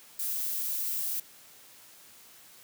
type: noise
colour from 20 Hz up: violet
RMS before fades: -32 dBFS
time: 0.19-1.2 s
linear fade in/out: 5 ms
effects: white hiss -54 dBFS RMS until 2.63 s + high-pass 80 Hz 12 dB/octave